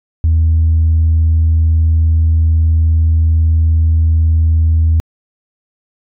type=tone; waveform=sine; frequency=80.6 Hz; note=E2; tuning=38 cents flat; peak=-6 dBFS; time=0.24-5 s; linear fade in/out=0 ms; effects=tanh soft clip ceiling -5 dBFS